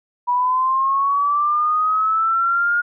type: linear sweep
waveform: sine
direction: up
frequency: 971 to 1429 Hz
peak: -15 dBFS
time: 0.27-2.82 s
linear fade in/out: 20 ms
effects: none